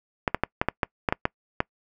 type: clicks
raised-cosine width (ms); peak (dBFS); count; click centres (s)
0.5; -6; 10; 0.278 / 0.346 / 0.436 / 0.615 / 0.686 / 0.832 / 1.088 / 1.125 / 1.254 / 1.604
effects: noise-tail reverb RT60 0.1 s tail -26 dB re dry